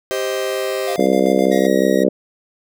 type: chord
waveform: 45% pulse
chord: C minor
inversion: second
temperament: just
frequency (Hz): 392.4 / 523.3 / 627.9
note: G4 / C5 / Eb5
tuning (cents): +2 / 0 / +16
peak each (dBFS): -23 / -23 / -25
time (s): 0.11-0.96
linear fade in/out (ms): 0
type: tone with tremolo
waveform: square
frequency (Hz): 698.5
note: F5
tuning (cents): 0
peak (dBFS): -24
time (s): 0.87-1.67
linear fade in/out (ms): 10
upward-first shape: square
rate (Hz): 7.7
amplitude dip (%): 50
type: harmonic tone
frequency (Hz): 65.41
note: C2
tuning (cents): 0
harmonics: 3 / 4 / 5 / 6 / 7 / 8 / 9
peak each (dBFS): -20 / -20 / -20 / -20 / -20 / -20 / -20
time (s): 0.98-2.09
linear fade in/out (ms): 5
type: tone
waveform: sawtooth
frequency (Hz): 1899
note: A#6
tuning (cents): +32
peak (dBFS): -25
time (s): 1.51-2.04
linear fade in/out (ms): 10
effects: none